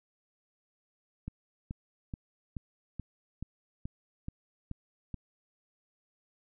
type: click train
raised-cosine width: 5 ms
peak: -25 dBFS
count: 10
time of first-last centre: 1.28-5.143 s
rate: 2.33 Hz
effects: none